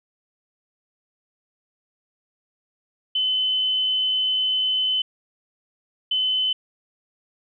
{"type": "tone pair in turn", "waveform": "sine", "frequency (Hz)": [3036, 3036], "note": ["F#7", "F#7"], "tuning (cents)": [44, 44], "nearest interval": "unison", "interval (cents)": 0, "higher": "neither", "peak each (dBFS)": -19, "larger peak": "neither", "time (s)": [[3.15, 5.02], [6.11, 6.53]], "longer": "first", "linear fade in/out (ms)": 5, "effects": []}